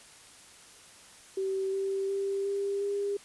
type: tone with pitch steps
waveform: sine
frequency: 384.9 / 389.4 / 393.9 / 398.5 / 403.1 Hz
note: G4 / G4 / G4 / G4 / G4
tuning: -32 / -12 / +8 / +28 / +48 cents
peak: -28 dBFS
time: 1.37-3.17 s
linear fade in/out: 5 ms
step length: 360 ms
effects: white hiss -53 dBFS RMS until 3.24 s + resampled to 24000 Hz